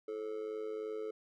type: tone with amplitude modulation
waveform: triangle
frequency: 434.4 Hz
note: A4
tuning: 22 cents flat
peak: -32 dBFS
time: 0.08-1.11 s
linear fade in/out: 5 ms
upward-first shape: sine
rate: 103 Hz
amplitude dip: 75%
effects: none